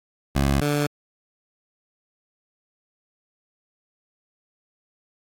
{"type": "tone pair in turn", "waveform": "15% pulse", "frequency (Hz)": [69.3, 146.25], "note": ["C#2", "D3"], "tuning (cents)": [0, -7], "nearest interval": "octave + minor second", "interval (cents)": 1293, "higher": "second", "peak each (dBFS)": [-12, -14], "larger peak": "first", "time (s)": [[0.35, 0.61], [0.61, 0.87]], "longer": "neither", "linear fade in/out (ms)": 10, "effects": ["AAC 48 kbps"]}